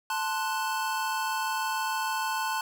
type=chord; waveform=square; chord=F# diminished; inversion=first; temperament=equal; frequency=880 / 1046.5 / 1480 Hz; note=A5 / C6 / F#6; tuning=0 / 0 / 0 cents; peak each=-31 / -34 / -35 dBFS; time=0.1-2.61 s; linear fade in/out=2 ms; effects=none